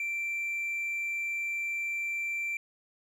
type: tone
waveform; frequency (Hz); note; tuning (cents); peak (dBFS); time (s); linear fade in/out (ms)
triangle; 2349; D7; 0; -28; 0-2.57; 2
effects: tanh soft clip ceiling -24 dBFS